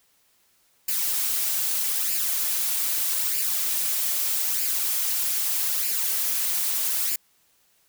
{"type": "noise with flanger", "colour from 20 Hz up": "blue", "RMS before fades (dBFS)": -25, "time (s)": [0.88, 7.16], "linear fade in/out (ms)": 5, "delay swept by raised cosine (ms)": [0.41, 5.71], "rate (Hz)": 0.8, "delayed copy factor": 0.55, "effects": ["white hiss -64 dBFS RMS until 7.88 s"]}